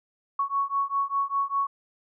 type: beating tone pair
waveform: sine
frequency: 1108.7 / 1113.7 Hz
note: C#6 / C#6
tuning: 0 / +8 cents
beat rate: 5 Hz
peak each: -27 dBFS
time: 0.39-1.67 s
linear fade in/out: 5 ms
effects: none